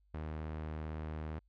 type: tone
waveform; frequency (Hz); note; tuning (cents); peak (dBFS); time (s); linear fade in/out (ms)
sawtooth; 77.78; D#2; 0; -35; 0.14-1.39; 0
effects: added 50 Hz sine -67 dBFS peak until 1.48 s + low-pass 2000 Hz 12 dB/octave